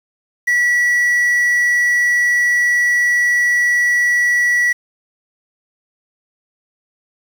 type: tone with quantisation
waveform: triangle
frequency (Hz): 1943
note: B6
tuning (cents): -29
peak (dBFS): -10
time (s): 0.47-4.73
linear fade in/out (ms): 10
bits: 6
effects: none